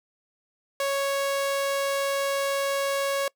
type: tone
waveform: sawtooth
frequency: 554 Hz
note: C#5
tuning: 1 cent flat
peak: -20 dBFS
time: 0.8-3.28 s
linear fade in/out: 2 ms
effects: noise-tail reverb RT60 0.1 s tail -24 dB re dry